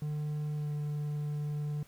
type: tone with pitch glide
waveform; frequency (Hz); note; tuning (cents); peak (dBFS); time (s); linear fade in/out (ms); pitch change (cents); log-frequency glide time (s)
triangle; 150 to 148.19; D3 to D3; +37 to +16; -30; 0.02-1.83; 2; -21; 0.57-0.67
effects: pink hiss -61 dBFS RMS until 1.87 s